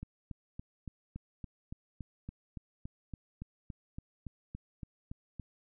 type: click train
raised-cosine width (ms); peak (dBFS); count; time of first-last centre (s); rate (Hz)
5; -29; 20; 0.03-5.397; 3.54
effects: none